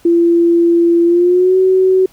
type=tone with pitch glide; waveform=sine; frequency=340.2 to 375.3 Hz; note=F4 to F#4; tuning=-45 to +25 cents; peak=-7 dBFS; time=0.05-2.06 s; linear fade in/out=5 ms; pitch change=+170 cents; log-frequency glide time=1.05-1.57 s; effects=pink hiss -48 dBFS RMS until 2.12 s